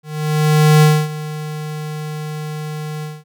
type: tone with ADSR envelope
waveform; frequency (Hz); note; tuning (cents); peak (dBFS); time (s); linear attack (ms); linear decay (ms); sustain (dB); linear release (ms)
square; 152.8; D#3; -31; -7; 0.03-3.24; 790; 260; -17; 210
effects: none